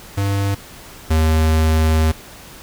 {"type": "tone pair in turn", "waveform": "square", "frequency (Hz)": [99.4, 79.14], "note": ["G2", "D#2"], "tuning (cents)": [25, 30], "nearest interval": "major third", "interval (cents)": 395, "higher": "first", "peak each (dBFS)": [-17, -13], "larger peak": "second", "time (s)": [[0.17, 0.55], [1.1, 2.12]], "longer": "second", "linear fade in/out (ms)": 10, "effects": ["pink hiss -39 dBFS RMS until 2.62 s"]}